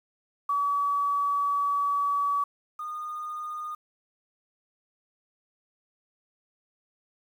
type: tone pair in turn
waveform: sine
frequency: 1140 / 1224.6 Hz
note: C#6 / D#6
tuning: +48 / -28 cents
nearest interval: minor second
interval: 124 cents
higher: second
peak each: -23 / -32 dBFS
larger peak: first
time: 0.49-2.44 / 2.79-3.75 s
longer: first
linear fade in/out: 5 ms
effects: 9-bit